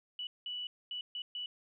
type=tone bursts at uneven times; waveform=sine; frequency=2956 Hz; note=F#7; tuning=2 cents flat; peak=-37 dBFS; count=5; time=0.19-0.27 / 0.46-0.67 / 0.91-1.01 / 1.15-1.22 / 1.35-1.46 s; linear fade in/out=2 ms; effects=none